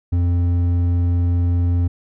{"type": "tone with hard clipping", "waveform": "sine", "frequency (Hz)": 87.5, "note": "F2", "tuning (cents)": 4, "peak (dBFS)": -16, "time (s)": [0.12, 1.88], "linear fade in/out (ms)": 10, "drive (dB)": 6, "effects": []}